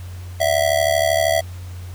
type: tone with amplitude modulation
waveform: square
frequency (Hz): 659.3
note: E5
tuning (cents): 0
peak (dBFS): -12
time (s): 0.4-1.41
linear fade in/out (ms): 10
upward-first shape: sine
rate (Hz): 72.8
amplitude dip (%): 90
effects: added 90 Hz sine -30 dBFS peak until 1.94 s + pink hiss -45 dBFS RMS until 1.94 s